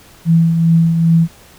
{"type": "tone with tremolo", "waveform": "sine", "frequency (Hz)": 165.5, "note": "E3", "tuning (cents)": 7, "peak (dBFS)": -6, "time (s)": [0.25, 1.28], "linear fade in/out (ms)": 50, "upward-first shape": "triangle", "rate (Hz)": 2.5, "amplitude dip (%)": 50, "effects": ["pink hiss -43 dBFS RMS until 1.58 s"]}